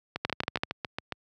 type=two click trains; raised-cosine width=0.3 ms; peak=-15 / -10 dBFS; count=8 / 6; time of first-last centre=0.16-1.123 / 0.25-0.635 s; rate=7.27 / 13 Hz; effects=high-pass 80 Hz 12 dB/octave